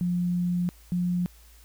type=tone pair in turn; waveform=sine; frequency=176.8 / 177.55 Hz; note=F3 / F3; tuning=+22 / +29 cents; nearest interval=unison; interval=7 cents; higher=second; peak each=-23 dBFS; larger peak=neither; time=0.01-0.69 / 0.92-1.26 s; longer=first; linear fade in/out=0 ms; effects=added 56 Hz sine -51 dBFS peak until 1.64 s + white hiss -57 dBFS RMS until 1.64 s